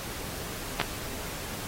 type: clicks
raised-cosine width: 0.3 ms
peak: -9 dBFS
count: 2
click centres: 0.8 / 0.814 s
effects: pink hiss -38 dBFS RMS until 1.67 s + AAC 48 kbps